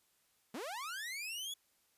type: linear sweep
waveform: sawtooth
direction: up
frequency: 193.9 to 3438 Hz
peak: -37 dBFS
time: 0.54-1.54 s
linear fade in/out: 5 ms
effects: white hiss -74 dBFS RMS until 1.97 s + resampled to 32000 Hz